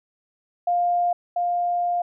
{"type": "tone pair in turn", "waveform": "sine", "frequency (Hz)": [703, 703], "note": ["F5", "F5"], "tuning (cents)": [11, 11], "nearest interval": "unison", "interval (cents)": 0, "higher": "neither", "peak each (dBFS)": [-18, -20], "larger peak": "first", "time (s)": [[0.67, 1.13], [1.36, 2.02]], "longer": "second", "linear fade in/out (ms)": 5, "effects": []}